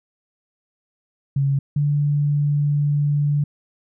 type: tone pair in turn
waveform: sine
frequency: 138.59 / 145.67 Hz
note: C#3 / D3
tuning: 0 / -14 cents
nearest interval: minor second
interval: 86 cents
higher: second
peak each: -16 dBFS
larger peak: neither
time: 1.36-1.59 / 1.76-3.44 s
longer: second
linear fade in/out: 5 ms
effects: none